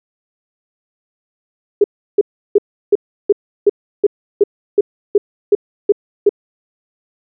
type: tone bursts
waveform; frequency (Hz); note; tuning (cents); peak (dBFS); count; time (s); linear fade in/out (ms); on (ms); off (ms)
sine; 408.6; G#4; -28; -5; 13; 1.81-6.293; 5; 31; 340
effects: none